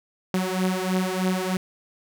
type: beating tone pair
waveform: sawtooth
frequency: 184.3 / 187.5 Hz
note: F#3 / F#3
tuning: -7 / +23 cents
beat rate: 3.2 Hz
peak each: -21 / -22 dBFS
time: 0.34-1.57 s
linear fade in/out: 2 ms
effects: none